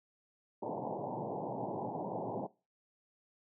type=band-pass noise; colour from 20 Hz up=white; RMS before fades=-39 dBFS; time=0.62-2.47 s; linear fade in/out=10 ms; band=110 to 940 Hz; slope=96 dB/octave; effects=noise-tail reverb RT60 0.3 s tail -21 dB re dry